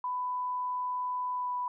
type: tone with pitch glide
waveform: sine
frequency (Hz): 997 to 989.5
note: B5 to B5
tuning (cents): +16 to +3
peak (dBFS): -30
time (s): 0.04-1.68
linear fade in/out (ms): 2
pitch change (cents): -13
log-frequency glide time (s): 1.33-1.53
effects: none